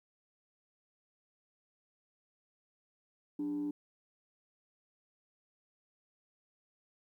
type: tone with frequency modulation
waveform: sine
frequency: 293.7 Hz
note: D4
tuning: in tune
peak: -32 dBFS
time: 3.39-3.71 s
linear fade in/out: 5 ms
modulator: 113 Hz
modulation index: 0.29
effects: tanh soft clip ceiling -30 dBFS + 12-bit